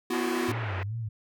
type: chord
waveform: square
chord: B suspended fourth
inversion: none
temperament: equal with one note detuned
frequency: 246.9 / 336.9 / 370 Hz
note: B3 / E4 / F#4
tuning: 0 / +38 / 0 cents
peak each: -32 dBFS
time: 0.1-0.52 s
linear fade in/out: 5 ms
type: band-pass noise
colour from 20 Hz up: white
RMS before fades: -37 dBFS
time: 0.13-0.83 s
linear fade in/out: 0 ms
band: 220 to 2200 Hz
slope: 24 dB/octave
type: tone with vibrato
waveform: sine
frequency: 103.83 Hz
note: G#2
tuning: in tune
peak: -30 dBFS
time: 0.48-1.09 s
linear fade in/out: 10 ms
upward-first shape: sine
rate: 2.5 Hz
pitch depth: 190 cents each way
effects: none